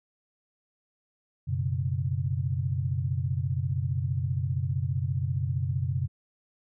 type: chord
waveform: sine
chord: F# suspended fourth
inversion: none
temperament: equal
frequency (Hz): 92.5 / 123.47 / 138.59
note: F#2 / B2 / C#3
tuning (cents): 0 / 0 / 0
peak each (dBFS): -30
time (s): 1.47-6.08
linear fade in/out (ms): 20
effects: none